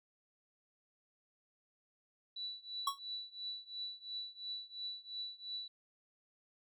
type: tone with tremolo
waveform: sine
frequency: 3951 Hz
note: B7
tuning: in tune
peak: -38 dBFS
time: 2.36-5.68 s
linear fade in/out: 5 ms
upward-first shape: triangle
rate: 2.9 Hz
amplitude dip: 95%
type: tone with exponential decay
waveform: square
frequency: 1108.7 Hz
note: C#6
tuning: in tune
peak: -29 dBFS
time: 2.87-2.99 s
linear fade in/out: 5 ms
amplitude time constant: 26 ms
effects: none

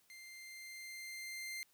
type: tone with level ramp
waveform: sawtooth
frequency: 2093 Hz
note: C7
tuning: in tune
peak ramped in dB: -49 to -38 dBFS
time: 0.1-1.63 s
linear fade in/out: 0 ms
effects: white hiss -72 dBFS RMS until 1.73 s

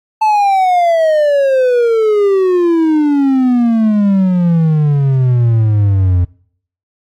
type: exponential sweep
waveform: triangle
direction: down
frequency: 880 to 87 Hz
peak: -6 dBFS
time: 0.21-6.25 s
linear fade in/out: 10 ms
effects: noise-tail reverb RT60 0.6 s tail -23 dB re dry + AAC 48 kbps

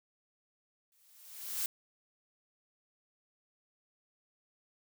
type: noise with exponential growth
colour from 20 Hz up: blue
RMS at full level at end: -32 dBFS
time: 0.92-1.66 s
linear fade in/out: 1 ms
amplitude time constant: 160 ms
effects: none

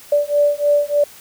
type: beating tone pair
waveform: sine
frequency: 581 / 584.3 Hz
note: D5 / D5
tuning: -19 / -9 cents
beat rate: 3.3 Hz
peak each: -16 dBFS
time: 0.12-1.04 s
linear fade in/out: 5 ms
effects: white hiss -42 dBFS RMS until 1.2 s

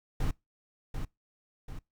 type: noise with echo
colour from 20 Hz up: brown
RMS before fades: -28 dBFS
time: 0.2-0.31 s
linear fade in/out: 5 ms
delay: 740 ms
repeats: 2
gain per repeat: -6 dB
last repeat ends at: 1.79 s
effects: noise-tail reverb RT60 0.2 s tail -23 dB re dry

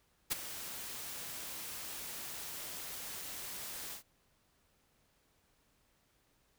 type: noise with ADSR envelope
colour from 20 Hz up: white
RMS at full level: -31 dBFS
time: 0.3-4.03 s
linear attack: 21 ms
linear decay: 15 ms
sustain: -13 dB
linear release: 100 ms
effects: pink hiss -73 dBFS RMS until 6.58 s

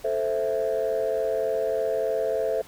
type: chord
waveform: sine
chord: A minor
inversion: none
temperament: equal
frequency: 440 / 523.3 / 659.3 Hz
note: A4 / C5 / E5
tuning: 0 / 0 / 0 cents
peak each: -26 dBFS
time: 0.04-2.62 s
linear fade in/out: 10 ms
effects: tanh soft clip ceiling -17 dBFS + pink hiss -49 dBFS RMS until 2.67 s

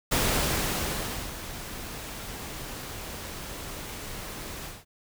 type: noise with ADSR envelope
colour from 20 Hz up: pink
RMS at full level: -24 dBFS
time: 0.11-4.85 s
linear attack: 14 ms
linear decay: 1200 ms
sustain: -14 dB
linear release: 190 ms
effects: none

